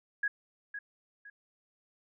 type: tone with echo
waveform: sine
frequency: 1661.2 Hz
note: G#6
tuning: in tune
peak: -27 dBFS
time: 0.23-0.28 s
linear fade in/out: 5 ms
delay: 510 ms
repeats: 2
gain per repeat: -10 dB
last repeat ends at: 1.3 s
effects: none